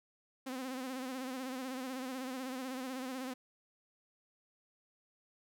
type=tone with vibrato; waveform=sawtooth; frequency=258.8 Hz; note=C4; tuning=19 cents flat; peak=-35 dBFS; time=0.46-3.34 s; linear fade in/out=10 ms; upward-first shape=sine; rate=16 Hz; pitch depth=63 cents each way; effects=none